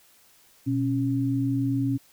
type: tone pair together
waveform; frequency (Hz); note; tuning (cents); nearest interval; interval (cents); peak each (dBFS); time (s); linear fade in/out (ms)
sine; 122.45 / 274.9; B2 / C#4; -14 / -14; octave + major second; 1400; -26 / -24; 0.66-1.98; 20
effects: white hiss -58 dBFS RMS until 2.12 s